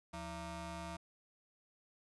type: ring-modulated tone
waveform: 20% pulse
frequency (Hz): 250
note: B3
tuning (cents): +21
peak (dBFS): -35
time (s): 0.13-0.97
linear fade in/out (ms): 10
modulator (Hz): 425
effects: resampled to 24000 Hz